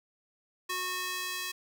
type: tone with high-pass filter sweep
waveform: square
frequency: 365.7 Hz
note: F#4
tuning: 20 cents flat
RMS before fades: -35 dBFS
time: 0.69-1.52 s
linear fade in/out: 10 ms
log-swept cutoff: 1100 to 2100 Hz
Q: 0.75
effects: none